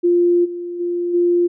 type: tone with level steps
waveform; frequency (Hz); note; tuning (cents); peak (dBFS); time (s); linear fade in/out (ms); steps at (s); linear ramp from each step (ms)
sine; 349.2; F4; 0; -11 / -24 / -18 / -12; 0.03-1.48; 20; 0.44 / 0.79 / 1.13; 20
effects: none